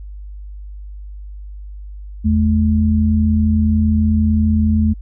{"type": "tone pair together", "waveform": "sine", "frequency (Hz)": [80.9, 216], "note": ["E2", "A3"], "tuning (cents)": [-32, -32], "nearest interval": "octave + perfect fourth", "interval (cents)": 1700, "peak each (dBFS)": -14, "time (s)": [2.24, 4.94], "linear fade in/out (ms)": 20, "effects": ["added 50 Hz sine -29 dBFS peak until 5.01 s"]}